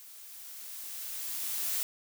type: noise with level ramp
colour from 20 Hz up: blue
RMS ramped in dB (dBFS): -51 to -31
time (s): 0-1.83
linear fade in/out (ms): 0
effects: none